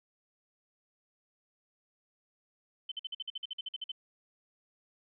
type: tone bursts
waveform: sine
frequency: 3066 Hz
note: G7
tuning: 39 cents flat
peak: -35 dBFS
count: 14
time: 2.89-3.918 s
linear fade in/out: 5 ms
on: 27 ms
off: 50 ms
effects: none